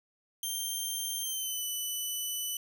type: tone with pitch glide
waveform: 10% pulse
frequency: 3159 to 2985 Hz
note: G7 to F#7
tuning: +13 to +15 cents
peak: -25 dBFS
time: 0.43-2.57 s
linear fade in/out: 2 ms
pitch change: -98 cents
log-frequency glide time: 1.22-1.63 s
effects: none